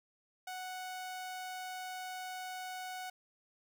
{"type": "tone", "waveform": "sawtooth", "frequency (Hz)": 740, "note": "F#5", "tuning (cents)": 0, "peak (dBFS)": -37, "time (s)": [0.47, 3.1], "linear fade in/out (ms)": 5, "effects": []}